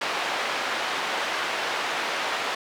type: band-pass noise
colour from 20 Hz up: pink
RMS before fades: -28 dBFS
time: 0.01-2.55 s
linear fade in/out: 5 ms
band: 650 to 3400 Hz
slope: 12 dB/octave
effects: none